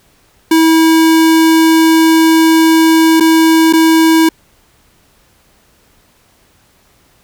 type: tone with dropouts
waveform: square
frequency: 323.3 Hz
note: E4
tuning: 34 cents flat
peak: -6 dBFS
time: 0.51-4.29 s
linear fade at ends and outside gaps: 5 ms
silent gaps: 3.2-3.206 / 3.727-3.734 s
effects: pink hiss -51 dBFS RMS until 7.23 s

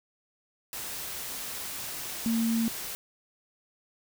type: tone in noise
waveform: sine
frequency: 228.2 Hz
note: A#3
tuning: 37 cents flat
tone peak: -24 dBFS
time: 2.26-2.68 s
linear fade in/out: 0 ms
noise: white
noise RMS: -37 dBFS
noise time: 0.73-2.95 s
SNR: +10 dB
effects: none

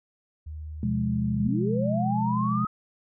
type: tone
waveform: sine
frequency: 77 Hz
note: D#2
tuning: 17 cents flat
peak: -34 dBFS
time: 0.46-1.49 s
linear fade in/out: 10 ms
type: chord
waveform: sine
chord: F diminished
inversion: second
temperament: equal with one note detuned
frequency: 125.92 / 174.61 / 207.7 Hz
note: Cb3 / F3 / Ab3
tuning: +34 / 0 / 0 cents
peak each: -28 / -32 / -26 dBFS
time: 0.83-2.65 s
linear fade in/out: 2 ms
type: linear sweep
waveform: sine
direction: up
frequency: 146.83 to 1285 Hz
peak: -27 dBFS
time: 1.37-2.67 s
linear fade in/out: 5 ms
effects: none

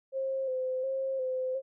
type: tone with vibrato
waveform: sine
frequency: 524 Hz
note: C5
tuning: 2 cents sharp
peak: -29 dBFS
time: 0.12-1.62 s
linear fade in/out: 50 ms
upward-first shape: square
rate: 1.4 Hz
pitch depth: 31 cents each way
effects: none

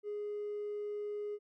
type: tone with hard clipping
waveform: sine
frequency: 415.3 Hz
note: G#4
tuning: in tune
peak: -37 dBFS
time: 0.03-1.39 s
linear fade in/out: 50 ms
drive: 1 dB
effects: none

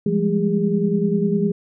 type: tone cluster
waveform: sine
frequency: 170.5 / 199.7 / 209.8 / 406.7 Hz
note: F3 / G3 / G#3 / G#4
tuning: -41 / +32 / +18 / -36 cents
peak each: -22 dBFS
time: 0.06-1.52 s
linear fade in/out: 5 ms
effects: none

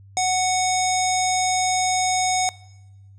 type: tone with low-pass filter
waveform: square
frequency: 740 Hz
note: F#5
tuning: in tune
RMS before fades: -21 dBFS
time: 0.17-2.49 s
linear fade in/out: 0 ms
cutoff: 7200 Hz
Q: 8.2
effects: noise-tail reverb RT60 1.0 s tail -21 dB re dry + added 98 Hz sine -44 dBFS peak until 3.18 s

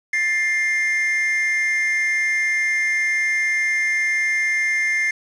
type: tone pair together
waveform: triangle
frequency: 1764 / 2107 Hz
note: A6 / C7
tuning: +4 / +12 cents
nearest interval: minor third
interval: 308 cents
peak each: -22 / -17 dBFS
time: 0.13-5.11 s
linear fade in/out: 5 ms
effects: resampled to 22050 Hz + 7-bit

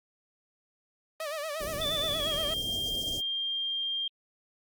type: tone with vibrato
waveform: sawtooth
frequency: 609 Hz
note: D#5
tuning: 37 cents flat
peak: -29 dBFS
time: 1.2-2.54 s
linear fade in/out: 2 ms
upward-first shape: sine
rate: 8.5 Hz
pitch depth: 110 cents each way
type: band-stop noise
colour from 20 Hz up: pink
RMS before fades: -39 dBFS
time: 1.6-3.21 s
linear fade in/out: 10 ms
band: 720 to 4700 Hz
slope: 96 dB/octave
type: tone with pitch glide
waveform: sine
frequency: 3507 to 3197 Hz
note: A7 to G7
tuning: -6 to +33 cents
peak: -29 dBFS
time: 1.81-4.08 s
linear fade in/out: 5 ms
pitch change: -161 cents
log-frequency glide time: 2.06-2.39 s
effects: Opus 32 kbps

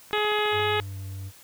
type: click train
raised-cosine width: 0.5 ms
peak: -26 dBFS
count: 8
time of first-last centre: 0.11-0.596 s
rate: 14.4 Hz
type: harmonic tone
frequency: 421.1 Hz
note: G#4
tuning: 24 cents sharp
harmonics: 1 / 2 / 3 / 4 / 5 / 6 / 7 / 8 / 9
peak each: -26 / -29 / -31 / -32 / -33 / -34 / -34 / -35 / -36 dBFS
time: 0.13-0.8 s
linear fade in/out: 0 ms
type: tone with pitch glide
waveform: triangle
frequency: 99.1 to 96.11 Hz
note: G2 to G2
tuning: +19 to -34 cents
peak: -31 dBFS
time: 0.51-1.32 s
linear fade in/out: 50 ms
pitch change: -53 cents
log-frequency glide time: 0.71-0.99 s
effects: white hiss -51 dBFS RMS until 1.43 s

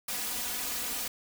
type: noise with comb filter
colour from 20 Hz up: white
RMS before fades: -34 dBFS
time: 0.08-1.08 s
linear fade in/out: 5 ms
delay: 4.1 ms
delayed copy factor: +0.95
effects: none

